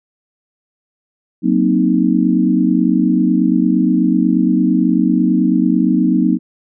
sine chord, C half-diminished seventh, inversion second, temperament equal, 185 / 233.1 / 261.6 / 311.1 Hz, Gb3 / Bb3 / C4 / Eb4, 0 / 0 / 0 / 0 cents, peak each -16 dBFS, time 1.42-6.39 s, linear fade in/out 50 ms, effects none

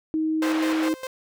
sine tone with pitch glide, 314.9 to 316.9 Hz, D#4 to D#4, +21 to +32 cents, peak -21 dBFS, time 0.14-0.94 s, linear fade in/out 0 ms, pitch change +11 cents, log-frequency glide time 0.24-0.74 s
white band-pass noise, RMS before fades -32 dBFS, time 0.42-0.89 s, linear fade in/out 5 ms, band 440 to 1900 Hz, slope 12 dB/octave
sawtooth tone with tremolo, 521 Hz, C5, 7 cents flat, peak -25 dBFS, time 0.42-1.07 s, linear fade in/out 2 ms, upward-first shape square, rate 4.9 Hz, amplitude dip 75%
effects none

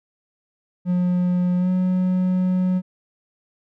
triangle tone with pitch glide, 179.1 to 183.71 Hz, F3 to F#3, +44 to -12 cents, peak -15 dBFS, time 0.85-2.82 s, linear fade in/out 50 ms, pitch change +44 cents, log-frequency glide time 1.58-1.69 s, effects none

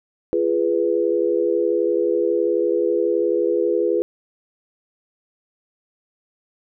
sine chord, F diminished, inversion none, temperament equal with one note detuned, 343.4 / 415.3 / 493.9 Hz, F4 / Ab4 / Cb5, -29 / 0 / 0 cents, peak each -21 dBFS, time 0.33-4.02 s, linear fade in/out 0 ms, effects none

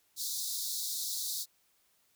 pink high-pass noise, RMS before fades -36 dBFS, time 0.16-1.46 s, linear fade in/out 50 ms, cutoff 3700 Hz, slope 96 dB/octave, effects white hiss -71 dBFS RMS until 2.15 s

